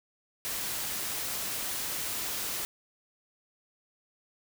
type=noise; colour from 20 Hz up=white; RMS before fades=-34 dBFS; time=0.45-2.65 s; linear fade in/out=0 ms; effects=none